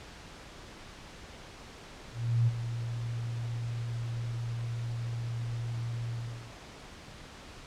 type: tone with ADSR envelope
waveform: sine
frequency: 117.1 Hz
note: A#2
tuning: 8 cents sharp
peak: -21 dBFS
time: 2.11-6.53 s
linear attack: 360 ms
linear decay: 36 ms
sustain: -11 dB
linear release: 410 ms
effects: pink hiss -48 dBFS RMS until 7.66 s + low-pass 6000 Hz 12 dB/octave